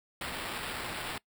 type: noise with sample-and-hold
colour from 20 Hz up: white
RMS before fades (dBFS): -38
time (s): 0.21-1.18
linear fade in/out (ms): 2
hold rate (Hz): 6300
effects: noise-tail reverb RT60 0.1 s tail -22 dB re dry